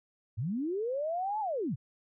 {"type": "linear two-way sweep", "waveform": "sine", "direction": "up then down", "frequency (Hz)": [93.2, 881, 93.2], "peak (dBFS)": -30, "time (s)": [0.37, 1.76], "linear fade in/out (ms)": 20, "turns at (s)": 1.4, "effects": []}